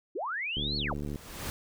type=linear two-way sweep; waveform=sine; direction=up then down; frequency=282.8 to 4435 to 325.8 Hz; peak=-31 dBFS; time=0.15-0.94 s; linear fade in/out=10 ms; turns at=0.77 s
type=click train; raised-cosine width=3 ms; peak=-24 dBFS; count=44; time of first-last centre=0.57-1.158 s; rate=73.1 Hz
type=noise with exponential growth; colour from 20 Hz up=pink; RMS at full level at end=-35 dBFS; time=0.71-1.5 s; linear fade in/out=0 ms; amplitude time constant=170 ms
effects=none

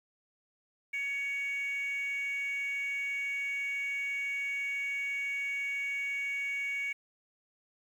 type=tone with frequency modulation; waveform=sine; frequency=2237 Hz; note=C#7; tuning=15 cents sharp; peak=-30 dBFS; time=0.93-6.93 s; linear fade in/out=10 ms; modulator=549 Hz; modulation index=0.32; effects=tanh soft clip ceiling -29 dBFS + 10-bit

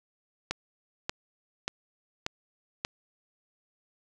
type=click train; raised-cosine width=0.2 ms; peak=-12 dBFS; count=5; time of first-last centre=0.51-2.849 s; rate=1.71 Hz; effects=none

